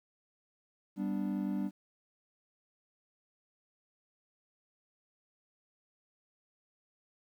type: chord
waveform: triangle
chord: G major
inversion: none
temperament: equal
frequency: 196 / 246.9 / 293.7 Hz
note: G3 / B3 / D4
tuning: 0 / 0 / 0 cents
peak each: -32 / -37 / -35 dBFS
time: 0.96-1.71 s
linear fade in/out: 50 ms
effects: 11-bit